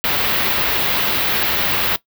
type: band-stop noise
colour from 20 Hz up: white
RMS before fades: -18 dBFS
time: 0.04-1.96 s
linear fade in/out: 0 ms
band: 4000 to 16000 Hz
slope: 24 dB/octave
effects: noise-tail reverb RT60 0.1 s tail -18 dB re dry